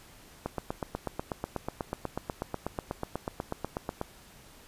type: click train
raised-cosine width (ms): 1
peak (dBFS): -17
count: 30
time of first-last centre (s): 0.46-4.014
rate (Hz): 8.16
effects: pink hiss -54 dBFS RMS until 4.67 s + resampled to 32000 Hz